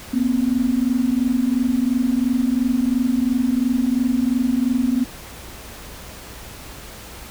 sine tone pair together, 238.9 / 261.8 Hz, A#3 / C4, +43 / +1 cents, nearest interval major second, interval 158 cents, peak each -19 dBFS, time 0.13-5.05 s, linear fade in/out 10 ms, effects added 60 Hz sine -43 dBFS peak until 7.3 s + pink hiss -38 dBFS RMS until 7.3 s

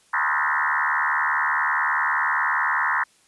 sine tone with frequency modulation, 1413 Hz, F6, 20 cents sharp, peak -19 dBFS, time 0.13-3.04 s, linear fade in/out 10 ms, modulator 75.1 Hz, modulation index 6.6, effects white hiss -59 dBFS RMS until 3.27 s + resampled to 24000 Hz

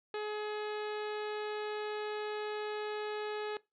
harmonic tone, 422.7 Hz, G#4, 31 cents sharp, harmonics 1 / 2 / 3 / 4 / 5 / 6 / 7 / 8 / 9 / 10, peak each -36 / -44 / -47 / -47 / -54 / -51 / -55 / -55 / -58 / -57 dBFS, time 0.14-3.57 s, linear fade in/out 2 ms, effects noise-tail reverb RT60 0.2 s tail -20 dB re dry

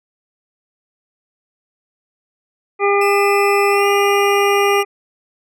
harmonic tone, 402.4 Hz, G4, 45 cents sharp, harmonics 1 / 2 / 3 / 5 / 6, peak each -14 / -19 / -19 / -23 / -22 dBFS, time 2.79-4.85 s, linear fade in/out 50 ms
sawtooth tone with pitch glide, 2637 to 2826 Hz, E7 to F7, 0 to +20 cents, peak -21 dBFS, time 3.01-4.83 s, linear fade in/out 5 ms, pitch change +120 cents, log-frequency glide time 3.7-3.87 s
effects none

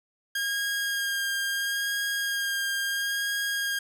sawtooth tone with vibrato, 1620 Hz, G#6, 43 cents flat, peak -23 dBFS, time 0.35-3.79 s, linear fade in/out 5 ms, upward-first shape sine, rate 0.74 Hz, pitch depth 15 cents each way, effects none

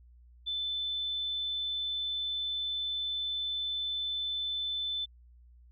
sine tone, 3520 Hz, A7, in tune, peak -31 dBFS, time 0.46-5.06 s, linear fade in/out 20 ms, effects added 60 Hz sine -54 dBFS peak until 5.71 s

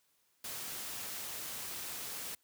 white noise, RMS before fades -42 dBFS, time 0.44-2.35 s, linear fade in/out 5 ms, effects white hiss -74 dBFS RMS until 2.43 s + high-pass 60 Hz 12 dB/octave

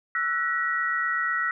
sine tone cluster, 1330 / 1478 / 1914 Hz, E6 / F#6 / A#6, +15 / -2 / +45 cents, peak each -28 / -30 / -26 dBFS, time 0.15-1.51 s, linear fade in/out 2 ms, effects none

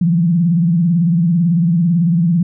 sine tone with vibrato, 170.2 Hz, F3, 44 cents flat, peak -10 dBFS, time 0.01-2.43 s, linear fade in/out 5 ms, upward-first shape sine, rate 18 Hz, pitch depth 120 cents each way, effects none

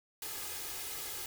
white noise with comb filter, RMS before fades -41 dBFS, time 0.22-1.26 s, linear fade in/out 2 ms, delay 2.4 ms, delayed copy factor +0.7, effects none

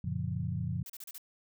sine chord, Gb major seventh, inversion none, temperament equal with one note detuned, 92.5 / 116.54 / 141.42 / 174.61 Hz, Gb2 / Bb2 / Db3 / F3, 0 / 0 / +35 / 0 cents, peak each -37 dBFS, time 0.04-0.83 s, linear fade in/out 5 ms
blue noise bursts, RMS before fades -45 dBFS, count 5, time 0.86-1.181 s, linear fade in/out 2 ms, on 37 ms, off 34 ms
effects none

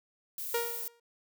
violet noise, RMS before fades -38 dBFS, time 0.38-0.88 s, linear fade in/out 2 ms
sawtooth tone with exponential decay, 470 Hz, A#4, 14 cents sharp, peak -23 dBFS, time 0.54-1 s, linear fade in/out 5 ms, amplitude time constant 100 ms
effects none

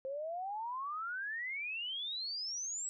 sine exponential sweep, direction up, 522 to 7902 Hz, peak -37 dBFS, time 0.05-2.89 s, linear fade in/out 0 ms, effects none

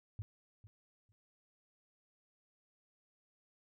sine tone with echo, 104 Hz, G#2, 3 cents sharp, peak -38 dBFS, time 0.19-0.22 s, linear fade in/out 0 ms, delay 450 ms, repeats 2, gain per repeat -15 dB, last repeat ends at 1.12 s, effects none

